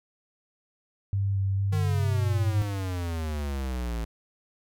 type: tone with vibrato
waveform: sine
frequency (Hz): 98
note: G2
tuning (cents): 0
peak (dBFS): -23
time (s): 1.13-2.62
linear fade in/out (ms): 0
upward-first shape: square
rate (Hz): 2.2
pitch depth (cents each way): 14
type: exponential sweep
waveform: square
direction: down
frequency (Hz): 155.56 to 55.1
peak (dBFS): -29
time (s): 1.72-4.05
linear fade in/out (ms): 10
effects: none